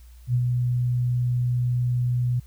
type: tone with ADSR envelope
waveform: sine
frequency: 123.1 Hz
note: B2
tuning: 5 cents flat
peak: -17 dBFS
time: 0.27-2.4 s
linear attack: 71 ms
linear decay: 63 ms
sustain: -3 dB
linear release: 9 ms
effects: added 60 Hz sine -44 dBFS peak until 2.46 s + white hiss -60 dBFS RMS until 2.46 s